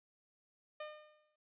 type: tone with exponential decay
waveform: sawtooth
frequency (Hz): 607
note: D#5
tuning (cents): -43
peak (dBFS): -37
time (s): 0.8-1.36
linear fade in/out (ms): 5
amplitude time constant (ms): 120
effects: resampled to 8000 Hz